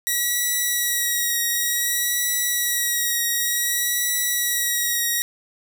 5% pulse tone with vibrato, 1920 Hz, B6, 49 cents flat, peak -10 dBFS, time 0.07-5.22 s, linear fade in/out 0 ms, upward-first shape triangle, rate 0.55 Hz, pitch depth 29 cents each way, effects none

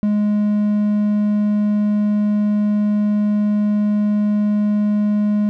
triangle tone, 208.5 Hz, G#3, 7 cents sharp, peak -12 dBFS, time 0.03-5.49 s, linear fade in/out 0 ms, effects none

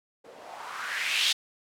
violet noise with low-pass filter sweep, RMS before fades -31 dBFS, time 0.24-1.33 s, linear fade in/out 10 ms, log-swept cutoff 440 to 3700 Hz, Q 2.9, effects none

